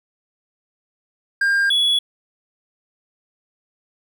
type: tone pair in turn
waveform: triangle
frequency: 1603 / 3384 Hz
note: G6 / G#7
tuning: +38 / +32 cents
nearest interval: octave + minor second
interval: 1294 cents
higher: second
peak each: -13 dBFS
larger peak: neither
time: 1.41-1.7 / 1.7-1.99 s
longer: neither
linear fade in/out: 5 ms
effects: none